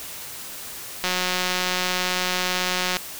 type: click train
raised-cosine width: 0.2 ms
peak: -6 dBFS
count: 352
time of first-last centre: 1.04-2.969 s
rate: 182 Hz
effects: white hiss -36 dBFS RMS until 3.19 s